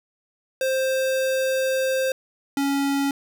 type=tone pair in turn; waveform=square; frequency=526 / 278.6 Hz; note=C5 / C#4; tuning=+9 / +9 cents; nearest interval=major seventh; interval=1100 cents; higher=first; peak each=-21 dBFS; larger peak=neither; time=0.61-2.12 / 2.57-3.11 s; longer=first; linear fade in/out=2 ms; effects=none